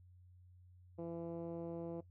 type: tone with low-pass filter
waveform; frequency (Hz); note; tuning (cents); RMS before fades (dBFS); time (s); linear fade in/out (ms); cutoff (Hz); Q
10% pulse; 168.1; E3; +34; -44; 0.98-2.01; 10; 460; 1.5
effects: noise-tail reverb RT60 0.1 s tail -17 dB re dry + added 90 Hz sine -59 dBFS peak until 2.1 s